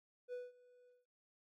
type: tone with ADSR envelope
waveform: triangle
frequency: 493.9 Hz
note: B4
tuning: in tune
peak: -39 dBFS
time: 0.28-1.06 s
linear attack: 49 ms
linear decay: 190 ms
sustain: -23 dB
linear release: 180 ms
effects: none